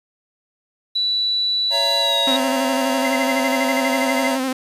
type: tone with pitch glide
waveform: sine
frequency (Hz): 3951 to 3799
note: B7 to A#7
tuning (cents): 0 to +32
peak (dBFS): -17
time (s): 0.95-2.37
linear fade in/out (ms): 10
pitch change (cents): -68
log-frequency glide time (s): 2-2.15
type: chord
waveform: square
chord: A# diminished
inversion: first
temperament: just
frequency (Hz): 559.4 / 671.3 / 932.3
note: C#5 / E5 / A#5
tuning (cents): +16 / +31 / 0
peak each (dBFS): -26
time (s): 1.7-4.39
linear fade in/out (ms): 50
type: tone with vibrato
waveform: sawtooth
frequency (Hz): 261.6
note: C4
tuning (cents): 0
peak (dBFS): -16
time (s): 2.27-4.53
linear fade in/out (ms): 5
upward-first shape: square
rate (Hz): 12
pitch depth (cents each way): 32
type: tone bursts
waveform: sine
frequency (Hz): 2063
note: C7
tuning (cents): -25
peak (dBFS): -21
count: 16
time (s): 3.04-4.285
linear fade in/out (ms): 10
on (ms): 45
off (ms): 35
effects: resampled to 32000 Hz + 8-bit